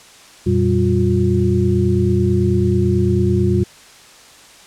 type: tone cluster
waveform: sine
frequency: 88.6 / 117.7 / 193.1 / 356.5 Hz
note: F2 / A#2 / G3 / F4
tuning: +25 / +17 / -26 / +36 cents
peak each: -18 dBFS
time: 0.46-3.64 s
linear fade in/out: 10 ms
effects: white hiss -43 dBFS RMS until 4.66 s + low-pass 8000 Hz 12 dB/octave